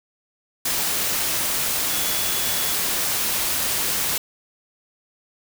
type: tone in noise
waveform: sine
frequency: 3400 Hz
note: G#7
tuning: 40 cents sharp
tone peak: -33 dBFS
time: 1.89-2.74 s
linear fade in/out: 5 ms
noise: white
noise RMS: -23 dBFS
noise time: 0.65-4.18 s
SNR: -13 dB
effects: none